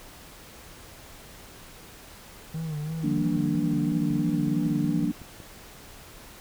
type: tone with vibrato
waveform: triangle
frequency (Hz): 155.56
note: D#3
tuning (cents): 0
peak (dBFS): -27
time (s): 2.54-5.05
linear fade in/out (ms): 5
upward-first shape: sine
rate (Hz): 3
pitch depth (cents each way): 81
type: chord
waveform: sine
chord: G minor seventh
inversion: third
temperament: equal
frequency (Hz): 174.61 / 196 / 233.1 / 293.7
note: F3 / G3 / Bb3 / D4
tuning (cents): 0 / 0 / 0 / 0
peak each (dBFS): -30 / -32 / -29 / -27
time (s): 3.03-5.12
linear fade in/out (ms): 10
type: click train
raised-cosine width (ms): 3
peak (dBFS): -30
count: 13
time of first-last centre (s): 3.18-5.402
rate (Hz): 5.4
effects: pink hiss -47 dBFS RMS until 6.4 s